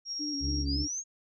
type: tone with tremolo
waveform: sine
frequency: 5588 Hz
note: F8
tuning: in tune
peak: -32 dBFS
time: 0.05-0.66 s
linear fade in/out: 50 ms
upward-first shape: sine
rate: 18 Hz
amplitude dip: 25%
type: tone with vibrato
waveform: sine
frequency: 289.2 Hz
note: D4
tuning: 27 cents flat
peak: -34 dBFS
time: 0.19-0.88 s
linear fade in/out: 20 ms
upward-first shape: square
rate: 3.5 Hz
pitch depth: 48 cents each way
type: harmonic tone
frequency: 69.3 Hz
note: C#2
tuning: in tune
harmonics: 1 / 2 / 3 / 4 / 5 / 6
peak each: -30 / -39 / -51 / -43 / -53 / -52 dBFS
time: 0.4-0.87 s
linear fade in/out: 50 ms
type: exponential sweep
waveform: sine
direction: up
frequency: 4563 to 6645 Hz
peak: -32 dBFS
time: 0.65-1.04 s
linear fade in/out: 50 ms
effects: none